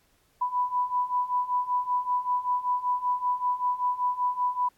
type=beating tone pair; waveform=sine; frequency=987.8 / 993 Hz; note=B5 / B5; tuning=0 / +9 cents; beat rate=5.2 Hz; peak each=-29 / -26 dBFS; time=0.41-4.69 s; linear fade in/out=10 ms; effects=pink hiss -66 dBFS RMS until 4.77 s + AAC 64 kbps